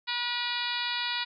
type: harmonic tone with a mistuned harmonic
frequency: 483.2 Hz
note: B4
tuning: 38 cents flat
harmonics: 2 / 3 / 4 / 5 / 6 / 7 / 8 / 9 / 10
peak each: -37 / -38 / -37 / -37 / -38 / -38 / -35 / -38 / -41 dBFS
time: 0.07-1.25 s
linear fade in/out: 20 ms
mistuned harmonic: 7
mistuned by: +30 cents
effects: none